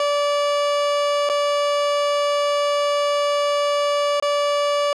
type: tone with dropouts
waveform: 30% pulse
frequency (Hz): 579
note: D5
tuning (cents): -25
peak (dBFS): -15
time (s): 0-4.93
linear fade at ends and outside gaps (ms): 2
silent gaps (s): 1.291-1.297 / 4.2-4.224
effects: low-pass 6000 Hz 12 dB/octave